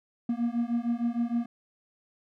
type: beating tone pair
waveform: triangle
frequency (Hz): 233.1 / 239.6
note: A#3 / A#3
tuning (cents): 0 / +48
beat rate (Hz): 6.5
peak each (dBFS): -27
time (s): 0.29-1.46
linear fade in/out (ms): 5
effects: none